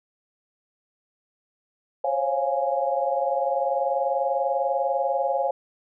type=chord; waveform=sine; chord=Db major seventh; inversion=third; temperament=equal with one note detuned; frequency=534.2 / 554.4 / 698.5 / 830.6 Hz; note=C5 / Db5 / F5 / Ab5; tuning=+36 / 0 / 0 / 0 cents; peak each=-27 dBFS; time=2.04-5.51 s; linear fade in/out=5 ms; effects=none